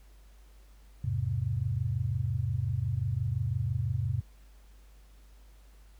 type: chord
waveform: sine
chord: E augmented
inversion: none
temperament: just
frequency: 82.41 / 103.01 / 128.76 Hz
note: E2 / G#2 / B#2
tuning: 0 / -14 / -27 cents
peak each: -35 / -31 / -31 dBFS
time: 1.04-4.21 s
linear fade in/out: 5 ms
effects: added 50 Hz sine -52 dBFS peak until 5.99 s + pink hiss -65 dBFS RMS until 5.99 s